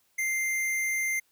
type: tone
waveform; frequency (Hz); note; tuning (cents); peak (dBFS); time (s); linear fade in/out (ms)
square; 2093; C7; 0; -27; 0.18-1.2; 10
effects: white hiss -69 dBFS RMS until 1.31 s